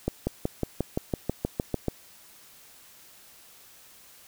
accelerating click train, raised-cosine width 2 ms, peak -12 dBFS, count 12, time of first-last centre 0.08-1.883 s, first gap 190 ms, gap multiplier 0.97, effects white hiss -53 dBFS RMS until 4.27 s

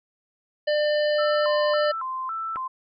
harmonic tone, 598 Hz, D5, 31 cents sharp, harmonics 1 / 3 / 5 / 7 / 8, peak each -20 / -30 / -34 / -37 / -38 dBFS, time 0.67-1.92 s, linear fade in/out 10 ms
sine tone with vibrato, 1174.7 Hz, D6, in tune, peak -27 dBFS, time 1.18-2.68 s, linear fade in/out 10 ms, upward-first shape square, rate 1.8 Hz, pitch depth 210 cents each way
click, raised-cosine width 0.5 ms, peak -22 dBFS, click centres 2.559 s
effects none

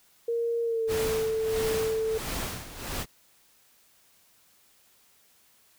sine tone with pitch glide, 466.2 to 442.6 Hz, A#4 to A4, 0 to +10 cents, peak -25 dBFS, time 0.28-2.18 s, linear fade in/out 5 ms, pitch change -90 cents, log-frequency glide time 0.63-0.92 s
pink noise with tremolo, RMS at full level -32 dBFS, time 0.87-3.06 s, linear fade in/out 50 ms, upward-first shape sine, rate 1.5 Hz, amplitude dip 75%
effects white hiss -62 dBFS RMS until 5.78 s

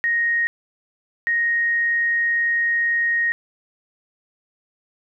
sine tone pair in turn, 1869 / 1869 Hz, A#6 / A#6, +4 / +4 cents, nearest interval unison, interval 0 cents, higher neither, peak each -17 dBFS, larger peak neither, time 0.04-0.47 / 1.27-3.32 s, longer second, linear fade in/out 0 ms, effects none

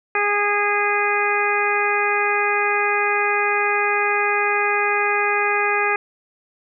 harmonic tone, 411.1 Hz, G#4, 18 cents flat, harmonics 1 / 2 / 3 / 4 / 5 / 6, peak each -24 / -24 / -24 / -24 / -24 / -24 dBFS, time 0.15-5.96 s, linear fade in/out 2 ms, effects none

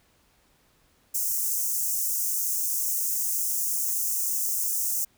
white high-pass noise, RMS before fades -27 dBFS, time 1.14-5.05 s, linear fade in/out 10 ms, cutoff 5900 Hz, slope 48 dB/octave, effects pink hiss -64 dBFS RMS until 5.17 s

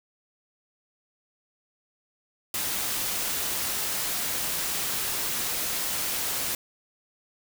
white noise, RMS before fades -29 dBFS, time 2.54-6.55 s, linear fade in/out 2 ms, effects none

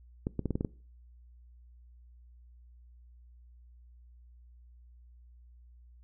clicks, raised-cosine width 3 ms, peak -18 dBFS, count 7, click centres 0.269 / 0.393 / 0.457 / 0.507 / 0.555 / 0.609 / 0.648 s, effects noise-tail reverb RT60 0.4 s tail -21 dB re dry + added 60 Hz sine -53 dBFS peak until 6.03 s

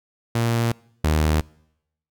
sawtooth tone pair in turn, 116.54 / 77.27 Hz, A#2 / D#2, 0 / -11 cents, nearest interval perfect fifth, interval 711 cents, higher first, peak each -15 / -13 dBFS, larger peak second, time 0.35-0.72 / 1.04-1.41 s, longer neither, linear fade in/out 5 ms, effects noise-tail reverb RT60 0.8 s tail -25 dB re dry

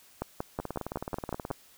two click trains, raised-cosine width 1 ms, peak -20 / -17 dBFS, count 18 / 8, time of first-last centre 0.6-1.504 / 0.22-1.512 s, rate 18.8 / 5.42 Hz, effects white hiss -58 dBFS RMS until 1.77 s

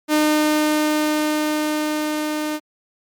sawtooth tone with level ramp, 304.2 Hz, D#4, 39 cents flat, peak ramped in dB -10 to -18 dBFS, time 0.08-2.6 s, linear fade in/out 50 ms, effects MP3 96 kbps

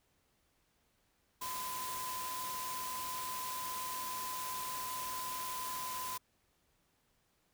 sine tone in noise, 1015 Hz, B5, 47 cents sharp, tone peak -40 dBFS, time 1.41-6.18 s, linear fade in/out 10 ms, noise white, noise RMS -43 dBFS, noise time 1.41-6.18 s, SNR 0 dB, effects pink hiss -75 dBFS RMS until 7.53 s

